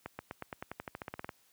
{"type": "accelerating click train", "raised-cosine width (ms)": 0.5, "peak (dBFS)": -24, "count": 16, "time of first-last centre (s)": [0.06, 1.292], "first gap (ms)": 130, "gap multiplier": 0.93, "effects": ["white hiss -68 dBFS RMS until 1.52 s", "high-pass 60 Hz 12 dB/octave"]}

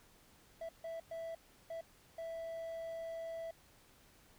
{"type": "tone bursts at uneven times", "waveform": "triangle", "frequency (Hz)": 659.3, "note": "E5", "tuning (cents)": 0, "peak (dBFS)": -39, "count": 5, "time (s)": [[0.61, 0.69], [0.84, 1], [1.11, 1.35], [1.7, 1.81], [2.18, 3.51]], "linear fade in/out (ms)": 5, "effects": ["pink hiss -65 dBFS RMS until 4.38 s"]}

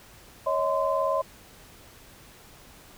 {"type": "tone cluster", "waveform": "sine", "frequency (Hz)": [555, 634, 1031], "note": ["C#5", "D#5", "C6"], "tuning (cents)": [2, 32, -26], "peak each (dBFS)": -27, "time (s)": [0.46, 1.22], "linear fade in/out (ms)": 10, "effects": ["pink hiss -51 dBFS RMS until 2.97 s"]}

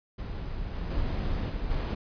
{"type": "noise with level steps", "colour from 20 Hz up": "brown", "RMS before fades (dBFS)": [-35, -33, -29, -32, -28], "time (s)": [0.18, 1.95], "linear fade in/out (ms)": 10, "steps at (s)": [0.73, 0.9, 1.49, 1.7], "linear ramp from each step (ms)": 10, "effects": ["resampled to 11025 Hz"]}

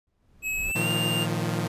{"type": "noise with exponential growth", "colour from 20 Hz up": "brown", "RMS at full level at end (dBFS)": -33, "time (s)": [0.07, 0.72], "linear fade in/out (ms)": 1, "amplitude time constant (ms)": 140}
{"type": "tone with pitch glide", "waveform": "square", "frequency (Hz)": [2568, 2800], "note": ["E7", "F7"], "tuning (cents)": [-46, 4], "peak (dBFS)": -27, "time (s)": [0.42, 1.27], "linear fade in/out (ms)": 50, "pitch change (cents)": 150, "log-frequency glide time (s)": [0.63, 0.89]}
{"type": "chord", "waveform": "sawtooth", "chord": "Bb suspended fourth", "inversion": "none", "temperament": "equal with one note detuned", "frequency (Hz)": [113.81, 155.56, 174.61], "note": ["Bb2", "Eb3", "F3"], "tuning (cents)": [-41, 0, 0], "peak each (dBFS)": -26, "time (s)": [0.75, 1.68], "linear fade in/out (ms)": 10}
{"effects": ["resampled to 32000 Hz"]}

